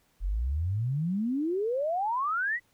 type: exponential sweep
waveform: sine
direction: up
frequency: 42.24 to 2018 Hz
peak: -26 dBFS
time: 0.2-2.6 s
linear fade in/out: 50 ms
effects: pink hiss -68 dBFS RMS until 2.73 s